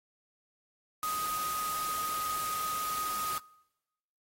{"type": "tone in noise", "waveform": "sine", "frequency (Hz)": 1248, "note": "D#6", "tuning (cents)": 5, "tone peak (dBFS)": -31, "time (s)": [1.03, 3.38], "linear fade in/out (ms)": 0, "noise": "white", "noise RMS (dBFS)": -39, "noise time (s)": [1.03, 3.38], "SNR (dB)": 5, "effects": ["noise-tail reverb RT60 1.0 s tail -25 dB re dry", "AAC 48 kbps"]}